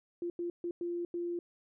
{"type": "tone bursts at uneven times", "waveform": "sine", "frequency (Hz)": 346.5, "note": "F4", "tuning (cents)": -14, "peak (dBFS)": -33, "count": 5, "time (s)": [[0.22, 0.3], [0.39, 0.5], [0.64, 0.71], [0.81, 1.05], [1.14, 1.39]], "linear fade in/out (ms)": 2, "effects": []}